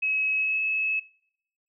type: tone with pitch glide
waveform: sine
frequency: 2563 to 2587 Hz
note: E7 to E7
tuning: -49 to -33 cents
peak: -23 dBFS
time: 0.02-1 s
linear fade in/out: 10 ms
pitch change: +16 cents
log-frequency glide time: 0.34-0.6 s
effects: noise-tail reverb RT60 0.8 s tail -23 dB re dry